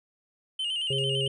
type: tone with vibrato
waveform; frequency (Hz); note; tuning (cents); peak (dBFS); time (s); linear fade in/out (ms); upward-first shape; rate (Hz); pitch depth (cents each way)
triangle; 2960; F#7; 0; -26; 0.59-1.28; 5; square; 8.9; 65
type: harmonic tone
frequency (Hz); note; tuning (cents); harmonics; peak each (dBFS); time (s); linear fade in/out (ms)
135.5; C#3; -39; 1 / 3 / 4; -30 / -31 / -37; 0.9-1.28; 5
type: noise with exponential decay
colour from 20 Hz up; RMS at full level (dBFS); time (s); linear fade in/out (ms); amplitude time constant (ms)
violet; -42; 0.98-1.1; 5; 26
effects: resampled to 24000 Hz